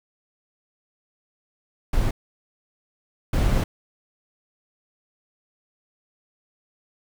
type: noise bursts at uneven times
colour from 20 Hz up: brown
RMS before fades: -20 dBFS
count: 2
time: 1.93-2.11 / 3.33-3.64 s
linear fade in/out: 5 ms
effects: none